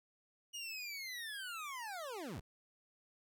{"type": "linear sweep", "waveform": "25% pulse", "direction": "down", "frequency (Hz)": [2900, 42.63], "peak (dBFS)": -39, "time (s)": [0.53, 2.41], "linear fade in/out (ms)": 20, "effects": []}